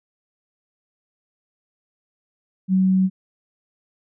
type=tone; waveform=sine; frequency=188.2 Hz; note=F#3; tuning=30 cents sharp; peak=-14 dBFS; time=2.68-3.1 s; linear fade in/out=50 ms; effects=none